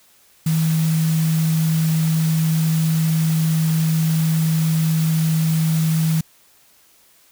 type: tone in noise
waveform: sine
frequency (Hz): 160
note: D#3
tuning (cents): +49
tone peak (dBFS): -15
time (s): 0.46-6.21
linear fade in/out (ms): 5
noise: white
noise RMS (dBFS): -31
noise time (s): 0.46-6.21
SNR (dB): +13
effects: white hiss -54 dBFS RMS until 7.31 s